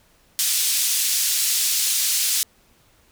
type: band-pass noise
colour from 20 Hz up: white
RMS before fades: -21 dBFS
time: 0.39-2.43 s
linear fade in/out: 0 ms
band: 3500 to 11000 Hz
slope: 12 dB/octave
effects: pink hiss -58 dBFS RMS until 3.11 s